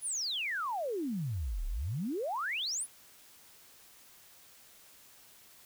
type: exponential two-way sweep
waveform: sine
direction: down then up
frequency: 11175 to 33.25 to 11175 Hz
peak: -32 dBFS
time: 0.01-2.87 s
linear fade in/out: 50 ms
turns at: 1.66 s
effects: white hiss -58 dBFS RMS until 5.65 s